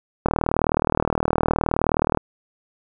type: click train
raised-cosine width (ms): 1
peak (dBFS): -4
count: 76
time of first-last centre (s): 0.26-2.173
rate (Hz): 39.2
effects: none